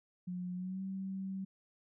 sine tone with pitch glide, 180 to 191.81 Hz, F#3 to G3, -47 to -37 cents, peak -37 dBFS, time 0.27-1.45 s, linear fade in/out 10 ms, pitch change +110 cents, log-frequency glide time 0.55-0.82 s, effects none

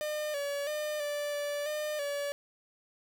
45% pulse tone with pitch steps, 605 / 569 / 604 / 585 / 581 / 605 / 572 Hz, D#5 / C#5 / D5 / D5 / D5 / D#5 / D5, -49 / +45 / +48 / -7 / -19 / -49 / -46 cents, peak -32 dBFS, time 0.01-2.32 s, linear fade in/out 0 ms, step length 330 ms, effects none

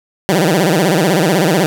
15% pulse tone with vibrato, 174.61 Hz, F3, in tune, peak -4 dBFS, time 0.29-1.66 s, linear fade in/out 0 ms, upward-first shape sine, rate 16 Hz, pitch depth 240 cents each way, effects none

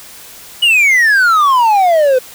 triangle exponential sweep, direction down, 2960 to 497.4 Hz, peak -5 dBFS, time 0.62-2.19 s, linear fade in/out 10 ms, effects white hiss -35 dBFS RMS until 2.34 s

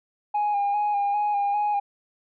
sine tone with vibrato, 820 Hz, G#5, 22 cents flat, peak -19 dBFS, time 0.34-1.8 s, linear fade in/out 10 ms, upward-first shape square, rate 2.5 Hz, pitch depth 26 cents each way, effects tanh soft clip ceiling -19 dBFS

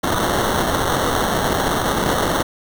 violet noise with sample-and-hold, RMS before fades -19 dBFS, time 0.03-2.43 s, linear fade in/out 10 ms, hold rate 2450 Hz, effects none

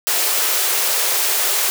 white high-pass noise, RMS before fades -18 dBFS, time 0.07-1.7 s, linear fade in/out 0 ms, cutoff 350 Hz, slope 96 dB/octave, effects none

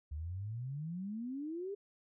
sine exponential sweep, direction up, 71.6 to 413.3 Hz, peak -38 dBFS, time 0.11-1.75 s, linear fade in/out 10 ms, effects none

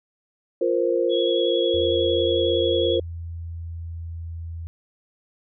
sine chord, F suspended fourth, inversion none, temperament equal, 349.2 / 466.2 / 523.3 Hz, F4 / Bb4 / C5, 0 / 0 / 0 cents, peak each -23 dBFS, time 0.61-3 s, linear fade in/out 5 ms
sine tone with vibrato, 3341 Hz, G#7, 10 cents sharp, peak -27 dBFS, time 1.09-3 s, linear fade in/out 50 ms, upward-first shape sine, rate 11 Hz, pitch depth 12 cents each way
sine tone with pitch glide, 84 to 83.08 Hz, E2 to E2, +33 to +14 cents, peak -30 dBFS, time 1.74-4.67 s, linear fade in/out 0 ms, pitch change -19 cents, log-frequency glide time 3.14-4.36 s
effects none

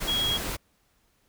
sine tone in noise, 3301 Hz, G#7, 11 cents flat, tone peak -24 dBFS, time 0.07-0.38 s, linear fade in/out 20 ms, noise pink, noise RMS -32 dBFS, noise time 0-0.57 s, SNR +5 dB, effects pink hiss -68 dBFS RMS until 1.28 s

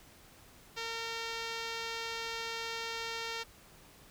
5% pulse tone with low-pass filter, 457.3 Hz, A#4, 33 cents flat, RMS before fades -39 dBFS, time 0.76-3.44 s, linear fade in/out 20 ms, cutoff 7000 Hz, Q 0.62, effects pink hiss -58 dBFS RMS until 4.1 s

